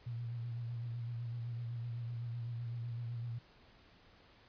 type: tone with vibrato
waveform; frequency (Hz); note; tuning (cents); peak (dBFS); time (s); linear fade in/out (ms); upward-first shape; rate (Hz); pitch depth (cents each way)
sine; 118; A#2; +22; -38; 0.06-3.39; 10; sine; 7.9; 38
effects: pink hiss -63 dBFS RMS until 4.48 s + resampled to 11025 Hz